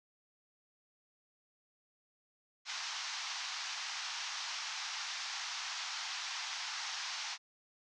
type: band-pass noise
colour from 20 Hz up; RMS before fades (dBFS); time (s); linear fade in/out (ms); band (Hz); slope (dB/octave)
white; -41; 2.65-7.38; 50; 770 to 6200; 48
effects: none